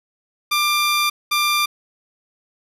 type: tone bursts at uneven times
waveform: 15% pulse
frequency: 1189 Hz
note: D6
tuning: 21 cents sharp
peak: -10 dBFS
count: 2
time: 0.51-1.1 / 1.31-1.66 s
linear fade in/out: 10 ms
effects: resampled to 32000 Hz + 7-bit